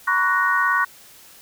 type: tone cluster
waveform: sine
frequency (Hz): 949 / 1028 / 1125 / 1479 / 1865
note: A#5 / C6 / C#6 / F#6 / A#6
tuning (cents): +31 / -31 / +25 / -1 / 0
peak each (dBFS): -29 / -28 / -21 / -20 / -23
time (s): 0.07-0.85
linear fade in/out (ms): 10
effects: white hiss -47 dBFS RMS until 1.41 s